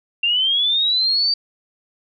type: linear sweep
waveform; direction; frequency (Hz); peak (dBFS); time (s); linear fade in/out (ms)
sine; up; 2744 to 4651; -15; 0.23-1.34; 5
effects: none